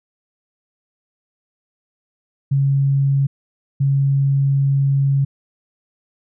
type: tone bursts at uneven times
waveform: sine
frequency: 138.1 Hz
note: C#3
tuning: 6 cents flat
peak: -13 dBFS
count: 2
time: 2.51-3.27 / 3.8-5.25 s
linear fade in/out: 10 ms
effects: none